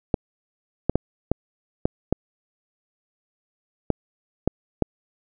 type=clicks; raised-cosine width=2 ms; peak=-5 dBFS; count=9; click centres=0.142 / 0.896 / 0.956 / 1.316 / 1.855 / 2.126 / 3.903 / 4.476 / 4.823 s; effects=none